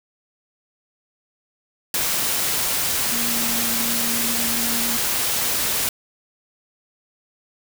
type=tone in noise; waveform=sine; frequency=233.1 Hz; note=A#3; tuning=in tune; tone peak=-29 dBFS; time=3.12-4.97 s; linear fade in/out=2 ms; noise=white; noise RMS=-22 dBFS; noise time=1.94-5.89 s; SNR=-10 dB; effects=none